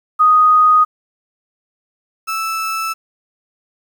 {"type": "tone pair in turn", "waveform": ["sine", "35% pulse"], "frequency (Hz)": [1244.5, 1315.6], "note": ["D#6", "E6"], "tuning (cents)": [0, -4], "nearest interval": "minor second", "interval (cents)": 96, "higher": "second", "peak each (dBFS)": [-7, -17], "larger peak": "first", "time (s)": [[0.19, 0.85], [2.27, 2.94]], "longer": "second", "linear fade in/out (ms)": 20, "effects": ["8-bit"]}